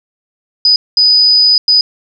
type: tone bursts at uneven times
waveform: sine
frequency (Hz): 4978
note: D#8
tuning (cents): 0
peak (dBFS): -5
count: 3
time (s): 0.65-0.76 / 0.97-1.58 / 1.68-1.81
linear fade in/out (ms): 2
effects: none